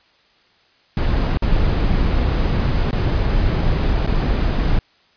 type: noise with dropouts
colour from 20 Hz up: brown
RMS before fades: -17 dBFS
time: 0.97-4.79 s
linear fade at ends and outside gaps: 2 ms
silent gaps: 1.373-1.422 / 2.911-2.928 / 4.066-4.073 s
effects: white hiss -56 dBFS RMS until 5.16 s + resampled to 11025 Hz